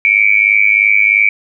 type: tone with amplitude modulation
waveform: sine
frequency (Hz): 2300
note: D7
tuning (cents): -37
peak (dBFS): -3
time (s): 0.05-1.29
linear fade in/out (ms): 0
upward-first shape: sine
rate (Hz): 103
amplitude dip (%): 95
effects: none